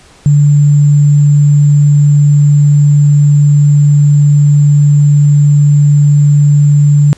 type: tone with sample-and-hold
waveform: sine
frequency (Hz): 145.6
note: D3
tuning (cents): -15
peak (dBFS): -3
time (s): 0.26-7.13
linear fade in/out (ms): 0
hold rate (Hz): 7350
effects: pink hiss -41 dBFS RMS until 7.17 s + resampled to 22050 Hz